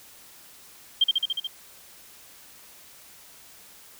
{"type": "tone with echo", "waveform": "sine", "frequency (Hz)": 3175, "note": "G7", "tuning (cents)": 21, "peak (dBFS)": -15, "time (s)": [1.01, 1.04], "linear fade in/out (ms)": 5, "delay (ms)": 72, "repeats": 6, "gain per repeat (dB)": -2, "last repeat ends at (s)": 1.472, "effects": ["white hiss -50 dBFS RMS until 3.99 s"]}